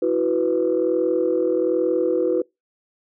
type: chord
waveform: sine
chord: E suspended second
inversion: none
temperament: just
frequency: 329.6 / 370.8 / 494.4 Hz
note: E4 / F#4 / B4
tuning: 0 / +4 / +2 cents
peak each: -22 / -21 / -20 dBFS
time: 0.02-2.42 s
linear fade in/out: 5 ms
effects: noise-tail reverb RT60 0.2 s tail -26 dB re dry + tanh soft clip ceiling -10 dBFS